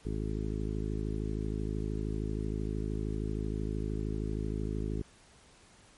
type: harmonic tone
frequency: 53 Hz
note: G#1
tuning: 36 cents sharp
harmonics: 1 / 2 / 3 / 4 / 5 / 6 / 7 / 8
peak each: -35 / -38 / -40 / -41 / -42 / -43 / -43 / -44 dBFS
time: 0.05-5.02 s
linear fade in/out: 5 ms
effects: pink hiss -59 dBFS RMS until 5.97 s + MP3 48 kbps